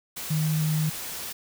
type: tone in noise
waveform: sine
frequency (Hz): 155.3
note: D#3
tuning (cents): -3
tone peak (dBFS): -22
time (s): 0.3-0.9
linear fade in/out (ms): 10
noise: white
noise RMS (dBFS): -35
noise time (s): 0.16-1.33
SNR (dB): +10
effects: none